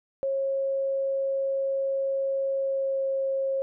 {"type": "tone with pitch glide", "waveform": "sine", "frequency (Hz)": [543, 539.6], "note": ["C#5", "C#5"], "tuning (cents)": [-36, -47], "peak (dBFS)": -24, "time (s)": [0.23, 3.62], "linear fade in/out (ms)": 0, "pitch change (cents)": -11, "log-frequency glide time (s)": [2.55, 3.09], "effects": []}